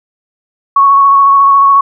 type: tone with vibrato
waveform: sine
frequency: 1108.7 Hz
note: C#6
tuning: in tune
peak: -3 dBFS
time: 0.76-1.81 s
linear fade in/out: 5 ms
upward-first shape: square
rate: 14 Hz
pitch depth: 13 cents each way
effects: none